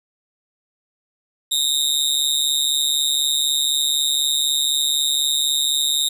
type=tone with amplitude modulation; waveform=sawtooth; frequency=3729 Hz; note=A#7; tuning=in tune; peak=-10 dBFS; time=1.51-6.09 s; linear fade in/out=10 ms; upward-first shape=sine; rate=144 Hz; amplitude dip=95%; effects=resampled to 32000 Hz + 8-bit